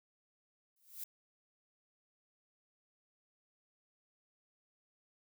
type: noise with exponential growth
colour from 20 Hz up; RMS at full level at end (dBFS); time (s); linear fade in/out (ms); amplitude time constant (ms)
violet; -40; 0.76-1.04; 5; 60
effects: none